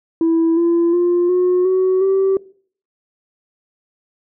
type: tone with pitch steps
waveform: sine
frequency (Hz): 329.1 / 339.7 / 350.7 / 362 / 373.7 / 385.8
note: E4 / F4 / F4 / F#4 / F#4 / G4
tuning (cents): -3 / -48 / +7 / -38 / +17 / -28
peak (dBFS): -10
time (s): 0.21-2.37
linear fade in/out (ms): 2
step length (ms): 360
effects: noise-tail reverb RT60 0.5 s tail -21 dB re dry + tanh soft clip ceiling -10 dBFS